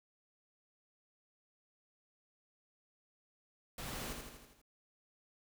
pink noise with echo, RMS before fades -44 dBFS, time 3.78-4.13 s, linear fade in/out 2 ms, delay 81 ms, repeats 6, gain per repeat -4 dB, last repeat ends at 4.616 s, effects none

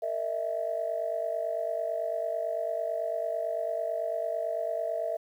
sine tone cluster, 460.3 / 614 / 663 Hz, A#4 / D#5 / E5, -22 / -23 / +10 cents, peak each -37 / -33 / -30 dBFS, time 0.02-5.17 s, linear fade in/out 10 ms, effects tanh soft clip ceiling -20 dBFS + 10-bit

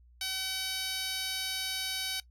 10% pulse tone with band-pass filter, 760 Hz, F#5, 46 cents sharp, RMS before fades -35 dBFS, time 0.21-2.2 s, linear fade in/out 2 ms, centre 6900 Hz, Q 0.74, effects noise-tail reverb RT60 0.1 s tail -18 dB re dry + added 60 Hz sine -56 dBFS peak until 2.3 s

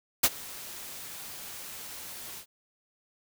white noise with ADSR envelope, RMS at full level -19 dBFS, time 0.23-2.46 s, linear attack 11 ms, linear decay 45 ms, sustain -23 dB, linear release 83 ms, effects none

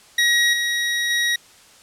25% pulse tone with level steps, 1900 Hz, A#6, 33 cents sharp, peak -11 / -16 / -14 dBFS, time 0.18-1.36 s, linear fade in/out 5 ms, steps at 0.53 / 1.1 s, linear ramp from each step 5 ms, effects white hiss -49 dBFS RMS until 1.82 s + low-pass 9000 Hz 12 dB/octave

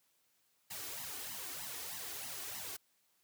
white noise with flanger, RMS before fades -44 dBFS, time 0.7-2.77 s, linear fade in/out 10 ms, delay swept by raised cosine 0.98 to 2.78 ms, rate 3.2 Hz, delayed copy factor +0.75, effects white hiss -75 dBFS RMS until 3.23 s + high-pass 80 Hz 12 dB/octave

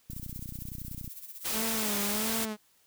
violet noise with tremolo, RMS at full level -42 dBFS, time 0.1-1.57 s, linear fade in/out 5 ms, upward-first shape sine, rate 16 Hz, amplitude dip 70%
click train, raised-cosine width 5 ms, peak -29 dBFS, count 31, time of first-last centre 0.1-1.077 s, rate 30.7 Hz
white noise, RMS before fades -32 dBFS, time 1.44-2.46 s, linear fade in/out 20 ms
sawtooth tone with vibrato, 213.8 Hz, A3, 49 cents flat, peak -29 dBFS, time 1.52-2.57 s, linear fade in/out 50 ms, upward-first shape sine, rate 1.5 Hz, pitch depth 91 cents each way
effects white hiss -66 dBFS RMS until 2.86 s

